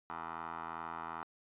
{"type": "tone with band-pass filter", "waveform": "15% pulse", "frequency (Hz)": 82.5, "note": "E2", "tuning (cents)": 2, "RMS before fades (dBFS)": -43, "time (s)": [0.1, 1.23], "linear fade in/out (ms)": 0, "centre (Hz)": 1100, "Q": 9, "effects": ["resampled to 8000 Hz"]}